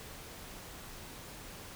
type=silence; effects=pink hiss -48 dBFS RMS until 1.75 s